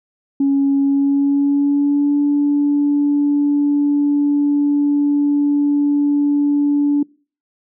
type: tone with pitch glide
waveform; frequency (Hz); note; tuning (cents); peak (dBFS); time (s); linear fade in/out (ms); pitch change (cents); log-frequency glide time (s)
sine; 277.2 to 288.8; C#4 to D4; 0 to -29; -11; 0.4-7.03; 5; +71; 0.81-2.18
effects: noise-tail reverb RT60 0.4 s tail -25 dB re dry + tanh soft clip ceiling -8 dBFS